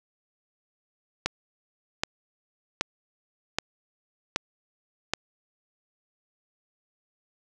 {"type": "click train", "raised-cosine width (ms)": 0.2, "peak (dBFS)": -7, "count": 6, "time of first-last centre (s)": [1.26, 5.136], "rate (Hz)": 1.29, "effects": []}